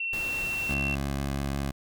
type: tone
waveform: sine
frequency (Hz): 2712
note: E7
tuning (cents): +49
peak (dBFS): -28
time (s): 0-0.95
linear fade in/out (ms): 5
type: noise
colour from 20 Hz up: pink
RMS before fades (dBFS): -39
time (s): 0.13-0.74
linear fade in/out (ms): 2
type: tone with vibrato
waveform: 15% pulse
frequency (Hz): 69.3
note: C#2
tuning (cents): 0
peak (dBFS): -22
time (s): 0.68-1.72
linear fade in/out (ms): 20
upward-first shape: sine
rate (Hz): 5.8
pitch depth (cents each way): 14
effects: none